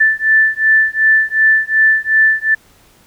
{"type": "beating tone pair", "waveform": "sine", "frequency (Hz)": [1760, 1762.7], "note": ["A6", "A6"], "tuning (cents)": [0, 3], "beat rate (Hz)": 2.7, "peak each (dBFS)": -12, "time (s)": [0, 2.55], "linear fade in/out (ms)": 10, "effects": ["pink hiss -49 dBFS RMS until 3.06 s"]}